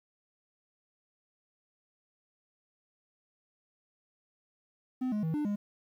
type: tone with pitch steps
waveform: triangle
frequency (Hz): 255.5 / 210.4 / 160.6 / 297.9 / 205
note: C4 / G#3 / E3 / D4 / G#3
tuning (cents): -41 / +23 / -45 / +25 / -22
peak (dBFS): -27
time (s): 5.01-5.56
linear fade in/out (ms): 10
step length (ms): 110
effects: 11-bit